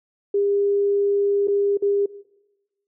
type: tone with dropouts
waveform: sine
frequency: 402.9 Hz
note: G4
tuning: 48 cents sharp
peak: -17 dBFS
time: 0.34-2.06 s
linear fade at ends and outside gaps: 5 ms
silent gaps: 1.474-1.481 / 1.773-1.822 s
effects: noise-tail reverb RT60 1.0 s tail -18 dB re dry